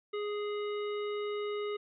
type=harmonic tone; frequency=415.3 Hz; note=G#4; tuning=in tune; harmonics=1 / 3 / 5 / 7 / 9; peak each=-33 / -43 / -47 / -50 / -52 dBFS; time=0.13-1.77 s; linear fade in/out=10 ms; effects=none